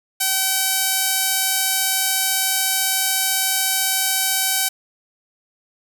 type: tone with band-pass filter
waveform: sawtooth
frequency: 766 Hz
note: G5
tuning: 40 cents flat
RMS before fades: -20 dBFS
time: 0.2-4.69 s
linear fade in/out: 10 ms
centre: 12000 Hz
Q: 0.66
effects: none